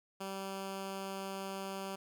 10% pulse tone, 193.8 Hz, G3, 20 cents flat, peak -31 dBFS, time 0.2-1.96 s, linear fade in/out 10 ms, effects none

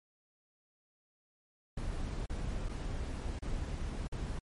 brown noise with dropouts, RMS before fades -37 dBFS, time 1.77-4.39 s, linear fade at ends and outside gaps 5 ms, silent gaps 2.261-2.296 / 2.688-2.692 / 3.391-3.422 / 4.074-4.121 s, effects MP3 48 kbps

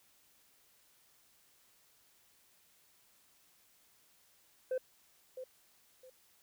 sine tone with echo, 514 Hz, C5, 31 cents flat, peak -29 dBFS, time 4.71-4.78 s, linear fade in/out 5 ms, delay 660 ms, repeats 2, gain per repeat -12 dB, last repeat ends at 6.1 s, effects tanh soft clip ceiling -31 dBFS + white hiss -68 dBFS RMS until 6.42 s

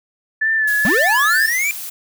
sine tone with vibrato, 1739 Hz, A6, 21 cents flat, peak -14 dBFS, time 0.41-1.49 s, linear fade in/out 10 ms, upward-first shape sine, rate 2.2 Hz, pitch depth 47 cents each way
blue noise, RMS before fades -29 dBFS, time 0.67-1.9 s, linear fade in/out 10 ms
square linear sweep, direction up, 174.61 to 2403 Hz, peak -17 dBFS, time 0.85-1.71 s, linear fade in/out 0 ms
effects none

